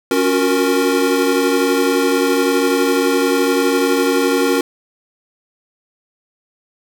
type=chord; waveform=square; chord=Gb major seventh; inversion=second; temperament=equal with one note detuned; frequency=277.2 / 358.2 / 370 / 466.2 Hz; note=Db4 / F4 / Gb4 / Bb4; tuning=0 / +44 / 0 / 0 cents; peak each=-18 / -22 / -22 / -18 dBFS; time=0.11-4.61 s; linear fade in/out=2 ms; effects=none